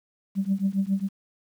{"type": "tone with tremolo", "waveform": "sine", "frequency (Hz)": 195, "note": "G3", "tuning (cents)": -9, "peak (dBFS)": -17, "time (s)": [0.35, 1.09], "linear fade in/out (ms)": 50, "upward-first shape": "triangle", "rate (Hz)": 7.3, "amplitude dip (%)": 100, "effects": ["tanh soft clip ceiling -15 dBFS", "9-bit"]}